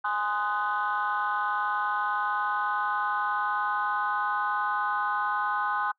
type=chord; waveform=sine; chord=Ab dominant seventh; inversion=none; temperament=just; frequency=830.6 / 1038.3 / 1245.9 / 1495.1 Hz; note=Ab5 / C6 / Eb6 / Gb6; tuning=0 / -14 / +2 / +18 cents; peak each=-30 dBFS; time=0.04-5.92 s; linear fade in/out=10 ms; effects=noise-tail reverb RT60 0.1 s tail -26 dB re dry + tanh soft clip ceiling -18 dBFS